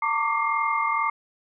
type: tone cluster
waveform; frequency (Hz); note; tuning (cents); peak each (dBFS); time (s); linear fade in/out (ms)
sine; 907 / 1137 / 1179 / 2120; A#5 / C#6 / D6 / C7; -48 / +44 / +6 / +22; -27 / -29 / -25 / -28; 0.02-1.1; 5
effects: none